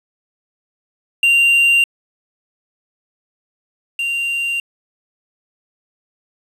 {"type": "tone pair in turn", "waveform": "triangle", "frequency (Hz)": [2774, 2774], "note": ["F7", "F7"], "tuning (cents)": [-12, -12], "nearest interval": "unison", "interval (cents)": 0, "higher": "neither", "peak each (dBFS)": [-8, -16], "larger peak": "first", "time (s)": [[1.23, 1.84], [3.99, 4.6]], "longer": "neither", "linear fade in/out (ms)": 2, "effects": ["resampled to 32000 Hz", "7-bit"]}